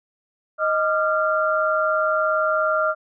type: tone cluster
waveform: sine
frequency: 624 / 1198 / 1381 Hz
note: D#5 / D6 / F6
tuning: +5 / +34 / -20 cents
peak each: -21 / -26 / -21 dBFS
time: 0.58-2.95 s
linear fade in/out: 50 ms
effects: none